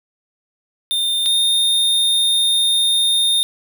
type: tone pair in turn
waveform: square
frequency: 3621 / 3655 Hz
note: A7 / A#7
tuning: +49 / -35 cents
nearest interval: unison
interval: 16 cents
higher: second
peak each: -17 / -14 dBFS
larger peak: second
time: 0.91-1.26 / 1.26-3.43 s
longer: second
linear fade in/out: 0 ms
effects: none